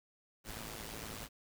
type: noise with amplitude modulation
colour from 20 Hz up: pink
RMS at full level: -42 dBFS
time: 0.44-1.29 s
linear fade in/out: 50 ms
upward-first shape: sine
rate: 109 Hz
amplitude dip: 70%
effects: none